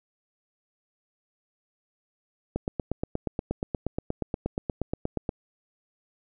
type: click train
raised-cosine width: 2 ms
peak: -14 dBFS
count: 24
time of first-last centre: 2.56-5.292 s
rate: 8.42 Hz
effects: none